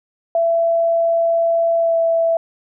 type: tone with pitch glide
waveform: sine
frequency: 669 to 662.8 Hz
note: E5 to E5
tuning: +25 to +9 cents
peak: -13 dBFS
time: 0.35-2.37 s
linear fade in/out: 2 ms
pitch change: -16 cents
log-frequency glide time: 1.78-1.97 s
effects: none